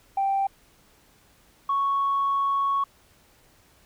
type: tone pair in turn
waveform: sine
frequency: 784 / 1108.7 Hz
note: G5 / C#6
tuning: 0 / 0 cents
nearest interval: tritone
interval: 600 cents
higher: second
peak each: -20 dBFS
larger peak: neither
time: 0.17-0.47 / 1.69-2.84 s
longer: second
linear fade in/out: 5 ms
effects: tanh soft clip ceiling -17 dBFS + pink hiss -59 dBFS RMS until 3.85 s